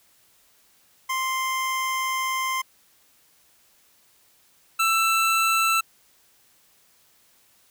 25% pulse tone pair in turn, 1046.5 / 1331.1 Hz, C6 / E6, 0 / +16 cents, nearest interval major third, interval 416 cents, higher second, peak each -20 / -15 dBFS, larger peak second, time 1.09-2.62 / 4.79-5.81 s, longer first, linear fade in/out 10 ms, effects white hiss -60 dBFS RMS until 7.7 s

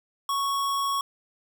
square tone, 1108.7 Hz, C#6, in tune, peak -25 dBFS, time 0.29-1.01 s, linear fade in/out 2 ms, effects none

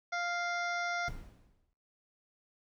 harmonic tone, 698.5 Hz, F5, in tune, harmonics 1 / 2 / 3 / 5 / 6 / 7 / 8 / 9, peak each -36 / -36 / -39 / -50 / -53 / -52 / -48 / -57 dBFS, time 0.12-1.09 s, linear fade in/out 10 ms
brown noise with exponential decay, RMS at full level -40 dBFS, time 1.08-1.73 s, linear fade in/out 0 ms, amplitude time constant 140 ms
effects noise-tail reverb RT60 0.5 s tail -21 dB re dry

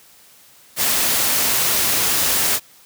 white noise, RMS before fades -18 dBFS, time 0.76-2.6 s, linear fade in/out 50 ms, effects white hiss -49 dBFS RMS until 2.85 s + high-pass 60 Hz 12 dB/octave

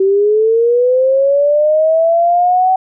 sine linear sweep, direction up, 380.4 to 757 Hz, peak -8 dBFS, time 0-2.76 s, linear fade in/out 5 ms, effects none

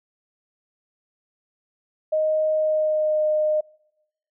sine tone with pitch glide, 622.3 to 613 Hz, D#5 to D#5, 0 to -26 cents, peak -18 dBFS, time 2.12-3.61 s, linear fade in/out 10 ms, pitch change -26 cents, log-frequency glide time 2.53-3.26 s, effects noise-tail reverb RT60 0.9 s tail -25 dB re dry

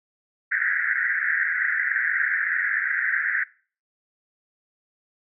pink band-pass noise, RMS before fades -24 dBFS, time 0.51-3.44 s, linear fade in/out 10 ms, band 1500 to 2000 Hz, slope 96 dB/octave, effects noise-tail reverb RT60 0.4 s tail -21 dB re dry

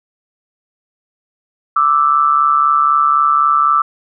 sine tone pair together, 1174.7 / 1318.6 Hz, D6 / E6, 0 / 0 cents, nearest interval major second, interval 200 cents, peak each -12 dBFS, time 1.76-3.82 s, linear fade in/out 5 ms, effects none

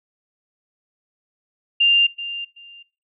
sine tone with echo, 2794 Hz, F7, in tune, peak -12 dBFS, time 1.8-2.07 s, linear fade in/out 10 ms, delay 380 ms, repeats 2, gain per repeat -14 dB, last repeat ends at 2.83 s, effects noise-tail reverb RT60 0.4 s tail -24 dB re dry

